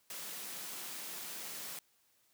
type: high-pass noise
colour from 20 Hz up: white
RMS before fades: -44 dBFS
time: 0.1-1.79 s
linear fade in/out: 2 ms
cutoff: 140 Hz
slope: 96 dB/octave
effects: white hiss -72 dBFS RMS until 2.33 s + high-pass 60 Hz 12 dB/octave